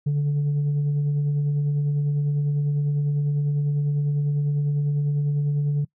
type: tone with tremolo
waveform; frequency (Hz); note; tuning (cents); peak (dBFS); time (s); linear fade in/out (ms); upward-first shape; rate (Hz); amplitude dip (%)
sine; 145.3; D3; -18; -16; 0.06-5.85; 10; sine; 10; 30
effects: noise-tail reverb RT60 0.1 s tail -24 dB re dry + tanh soft clip ceiling -18 dBFS